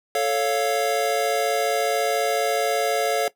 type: chord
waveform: square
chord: A augmented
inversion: none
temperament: equal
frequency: 440 / 554.4 / 698.5 Hz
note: A4 / C#5 / E#5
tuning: 0 / 0 / 0 cents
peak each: -25 dBFS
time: 0.15-3.28 s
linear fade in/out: 2 ms
effects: noise-tail reverb RT60 0.1 s tail -17 dB re dry